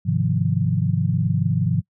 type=chord; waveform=sine; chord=F minor seventh; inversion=first; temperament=equal; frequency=103.83 / 130.81 / 155.56 / 174.61 Hz; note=Ab2 / C3 / Eb3 / F3; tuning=0 / 0 / 0 / 0 cents; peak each=-23 dBFS; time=0.05-1.82 s; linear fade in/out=20 ms; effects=noise-tail reverb RT60 0.1 s tail -26 dB re dry